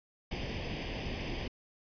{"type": "noise with comb filter", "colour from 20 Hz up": "pink", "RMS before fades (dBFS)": -37, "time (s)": [0.31, 1.48], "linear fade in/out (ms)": 5, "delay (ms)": 0.37, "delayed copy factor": 0.8, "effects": ["resampled to 11025 Hz"]}